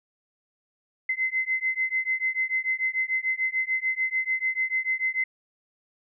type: beating tone pair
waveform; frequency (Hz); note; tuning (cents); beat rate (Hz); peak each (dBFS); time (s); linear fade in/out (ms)
sine; 2053 / 2059.8; C7 / C7; -33 / -28; 6.8; -27 / -27; 1.09-5.24; 5
effects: none